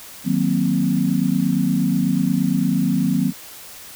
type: chord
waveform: sine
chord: C half-diminished seventh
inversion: first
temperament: equal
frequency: 155.56 / 185 / 233.1 / 261.6 Hz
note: Eb3 / Gb3 / Bb3 / C4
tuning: 0 / 0 / 0 / 0 cents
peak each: -24 / -20 / -22 / -21 dBFS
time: 0.24-3.33 s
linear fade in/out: 50 ms
effects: white hiss -39 dBFS RMS until 3.95 s